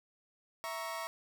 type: chord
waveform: 30% pulse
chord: A# diminished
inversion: second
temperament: equal with one note detuned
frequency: 659.3 / 938.3 / 1108.7 Hz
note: E5 / A#5 / C#6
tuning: 0 / +11 / 0 cents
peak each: -39 / -40 / -40 dBFS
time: 0.64-1.07 s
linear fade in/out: 0 ms
effects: none